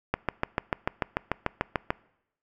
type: click train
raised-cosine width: 0.5 ms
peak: -9 dBFS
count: 13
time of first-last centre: 0.14-1.905 s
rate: 6.8 Hz
effects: noise-tail reverb RT60 0.8 s tail -23 dB re dry